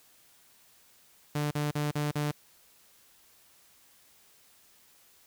sawtooth tone bursts, 148 Hz, D3, 14 cents sharp, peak -24 dBFS, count 5, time 1.35-2.314 s, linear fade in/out 5 ms, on 160 ms, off 41 ms, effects white hiss -61 dBFS RMS until 5.26 s

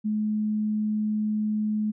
sine tone, 213.2 Hz, G#3, 46 cents sharp, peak -23 dBFS, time 0.04-1.92 s, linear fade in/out 20 ms, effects none

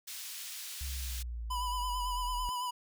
pink high-pass noise, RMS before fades -43 dBFS, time 0.07-1.23 s, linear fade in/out 10 ms, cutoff 3200 Hz, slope 12 dB/octave
sine exponential sweep, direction down, 69.3 to 40.63 Hz, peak -36 dBFS, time 0.81-2.49 s, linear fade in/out 0 ms
square tone with vibrato, 992 Hz, B5, 7 cents sharp, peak -34 dBFS, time 1.5-2.71 s, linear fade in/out 10 ms, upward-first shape sine, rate 9 Hz, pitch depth 36 cents each way
effects none

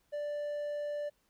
triangle tone, 587.3 Hz, D5, in tune, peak -32 dBFS, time 0.12-1.1 s, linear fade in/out 20 ms, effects pink hiss -74 dBFS RMS until 1.29 s

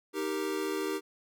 square chord, Eb major, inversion none, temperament equal, 311.1 / 392 / 466.2 Hz, Eb4 / G4 / Bb4, 0 / 0 / 0 cents, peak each -36 / -34 / -39 dBFS, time 0.13-1.01 s, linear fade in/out 50 ms, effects none

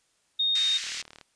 sine tone, 3700 Hz, A#7, 14 cents flat, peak -22 dBFS, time 0.39-0.78 s, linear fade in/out 10 ms
white band-pass noise, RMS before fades -35 dBFS, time 0.55-1.02 s, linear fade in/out 5 ms, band 1700 to 6300 Hz, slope 24 dB/octave
click train, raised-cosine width 0.2 ms, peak -28 dBFS, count 15, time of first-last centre 0.84-1.212 s, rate 37.6 Hz
effects white hiss -69 dBFS RMS until 1.35 s + resampled to 22050 Hz

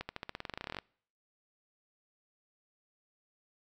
accelerating click train, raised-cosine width 0.3 ms, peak -22 dBFS, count 19, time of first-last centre 0.01-0.787 s, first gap 80 ms, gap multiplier 0.92, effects noise-tail reverb RT60 0.6 s tail -26 dB re dry

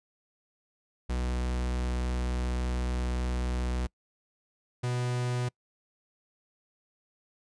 45% pulse tone pair in turn, 61.74 / 123.48 Hz, B1 / B2, 0 / 0 cents, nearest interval octave, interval 1200 cents, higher second, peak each -28 dBFS, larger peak neither, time 1.09-3.87 / 4.83-5.49 s, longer first, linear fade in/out 10 ms, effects noise-tail reverb RT60 0.1 s tail -26 dB re dry + resampled to 22050 Hz

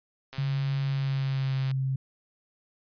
click train, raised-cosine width 0.2 ms, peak -24 dBFS, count 185, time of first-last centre 0.33-1.713 s, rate 133 Hz
sine tone with pitch glide, 138.59 to 133.17 Hz, C#3 to C3, 0 to +31 cents, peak -25 dBFS, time 0.38-1.96 s, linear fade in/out 5 ms, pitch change -69 cents, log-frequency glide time 0.87-1.6 s
effects resampled to 11025 Hz

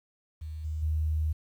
sine tone with level steps, 77.78 Hz, D#2, in tune, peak -35 / -30 / -25 dBFS, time 0.41-1.33 s, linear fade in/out 10 ms, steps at 0.64 / 0.82 s, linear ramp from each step 10 ms, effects 10-bit

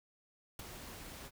pink noise with ADSR envelope, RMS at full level -42 dBFS, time 0.59-1.31 s, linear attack 4 ms, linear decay 13 ms, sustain -7 dB, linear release 49 ms, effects none

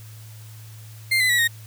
35% pulse tone with pitch steps, 2100 / 2017 / 1936.9 / 1860.1 Hz, C7 / B6 / B6 / A#6, +6 / +36 / -34 / -4 cents, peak -15 dBFS, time 1.11-1.478 s, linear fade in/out 10 ms, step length 92 ms, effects added 109 Hz sine -39 dBFS peak until 1.66 s + white hiss -49 dBFS RMS until 1.66 s

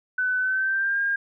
sine tone with pitch glide, 1505 to 1613 Hz, F#6 to G6, +29 to +49 cents, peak -21 dBFS, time 0.18-1.16 s, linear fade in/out 5 ms, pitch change +120 cents, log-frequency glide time 0.39-1 s, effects none

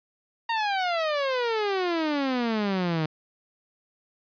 sawtooth exponential sweep, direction down, 934 to 152.9 Hz, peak -20 dBFS, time 0.49-3.06 s, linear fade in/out 5 ms, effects resampled to 11025 Hz

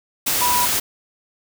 sine tone in noise, 978 Hz, B5, 17 cents flat, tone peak -18 dBFS, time 0.41-0.66 s, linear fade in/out 10 ms, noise white, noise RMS -20 dBFS, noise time 0.26-0.8 s, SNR -1 dB, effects none

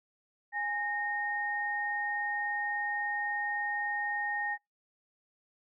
sine tone pair together, 826.4 / 1850 Hz, G#5 / A#6, -9 / -14 cents, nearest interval octave + major second, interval 1395 cents, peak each -35 / -32 dBFS, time 0.52-4.58 s, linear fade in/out 50 ms, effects noise-tail reverb RT60 0.2 s tail -26 dB re dry

